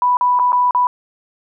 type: tone with dropouts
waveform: sine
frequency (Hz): 987.8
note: B5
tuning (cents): 0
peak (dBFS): -11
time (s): 0.02-0.87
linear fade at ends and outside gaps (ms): 1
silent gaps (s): 0.17-0.21 / 0.39-0.396 / 0.521-0.529 / 0.709-0.748
effects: none